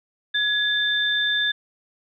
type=tone pair together; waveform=sine; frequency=1683 / 3566 Hz; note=G#6 / A7; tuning=+23 / +22 cents; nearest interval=octave + minor second; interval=1299 cents; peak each=-22 dBFS; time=0.34-1.52 s; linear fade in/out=10 ms; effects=none